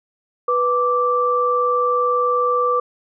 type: tone pair together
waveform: sine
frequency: 492.6 / 1170.8 Hz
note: B4 / D6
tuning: -5 / -6 cents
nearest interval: octave + minor third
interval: 1499 cents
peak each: -19 / -17 dBFS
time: 0.48-2.8 s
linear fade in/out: 5 ms
effects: none